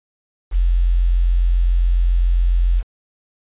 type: tone with quantisation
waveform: sine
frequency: 43.65 Hz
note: F1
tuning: in tune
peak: -12 dBFS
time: 0.51-2.83 s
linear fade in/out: 50 ms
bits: 7
effects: resampled to 8000 Hz